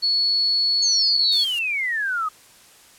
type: tone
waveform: sine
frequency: 4398 Hz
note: C#8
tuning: 14 cents flat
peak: -17 dBFS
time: 0.02-1.45 s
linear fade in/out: 20 ms
type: exponential sweep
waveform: sine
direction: down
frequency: 6650 to 1227 Hz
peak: -21 dBFS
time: 0.82-2.29 s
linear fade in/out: 10 ms
type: noise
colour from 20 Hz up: blue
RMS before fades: -35 dBFS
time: 1.32-1.59 s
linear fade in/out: 2 ms
effects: white hiss -50 dBFS RMS until 2.98 s + low-pass 11000 Hz 12 dB/octave